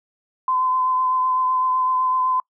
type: tone with vibrato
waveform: sine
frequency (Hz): 1024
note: C6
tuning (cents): -38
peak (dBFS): -17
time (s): 0.48-2.4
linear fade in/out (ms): 2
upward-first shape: triangle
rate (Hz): 7.9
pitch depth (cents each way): 20
effects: noise-tail reverb RT60 0.1 s tail -26 dB re dry